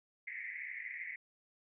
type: band-pass noise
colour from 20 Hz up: pink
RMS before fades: -44 dBFS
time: 0.27-1.16 s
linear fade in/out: 5 ms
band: 1900 to 2200 Hz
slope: 96 dB/octave
effects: none